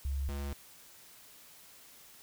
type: tone pair in turn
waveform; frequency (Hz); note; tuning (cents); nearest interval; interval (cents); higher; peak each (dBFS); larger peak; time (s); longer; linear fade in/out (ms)
sine / square; 68.9 / 70.35; C#2 / C#2; -10 / +26; unison; 36; second; -31 / -36; first; 0.05-0.29 / 0.29-0.53; neither; 0
effects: white hiss -56 dBFS RMS until 2.22 s